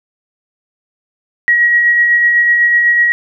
sine tone with tremolo, 1905 Hz, A#6, 37 cents sharp, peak -6 dBFS, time 1.48-3.12 s, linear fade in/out 0 ms, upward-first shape sine, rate 8 Hz, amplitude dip 30%, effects none

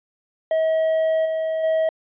triangle tone with level steps, 640 Hz, D#5, 49 cents sharp, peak -15 / -19 / -15 dBFS, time 0.51-1.89 s, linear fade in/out 2 ms, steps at 1.25 / 1.63 s, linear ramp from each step 10 ms, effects resampled to 8000 Hz

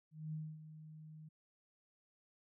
sine tone with ADSR envelope, 155.56 Hz, D#3, in tune, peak -39 dBFS, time 0.11-1.29 s, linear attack 220 ms, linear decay 250 ms, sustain -12 dB, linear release 10 ms, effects none

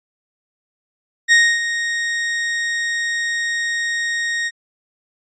40% pulse tone with ADSR envelope, 1864.7 Hz, A#6, in tune, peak -7 dBFS, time 1.28-4.51 s, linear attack 40 ms, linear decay 270 ms, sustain -11 dB, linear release 41 ms, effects resampled to 16000 Hz

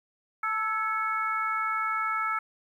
harmonic tone with a mistuned harmonic, 440 Hz, A4, in tune, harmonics 2 / 3 / 4 / 5, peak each -38 / -27 / -37 / -34 dBFS, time 0.43-2.39 s, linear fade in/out 5 ms, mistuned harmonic 4, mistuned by -73 cents, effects 10-bit

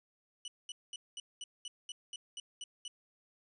sawtooth tone bursts, 2960 Hz, F#7, in tune, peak -38 dBFS, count 11, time 0.45-2.88 s, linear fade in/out 2 ms, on 30 ms, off 210 ms, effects resampled to 24000 Hz

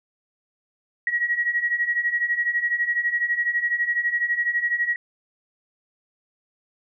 sine beating tone pair, 1900 / 1912 Hz, A#6 / A#6, +33 / +43 cents, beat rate 12 Hz, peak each -26 / -22 dBFS, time 1.07-4.96 s, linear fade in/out 2 ms, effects none

